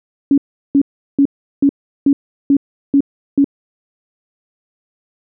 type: tone bursts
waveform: sine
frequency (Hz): 279.6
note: C#4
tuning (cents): +15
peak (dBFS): -7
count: 8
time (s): 0.31-3.444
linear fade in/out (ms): 2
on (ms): 68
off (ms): 370
effects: none